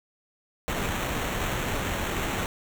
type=noise with sample-and-hold; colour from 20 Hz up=pink; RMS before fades=-29 dBFS; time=0.68-2.46 s; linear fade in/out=0 ms; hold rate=4900 Hz; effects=none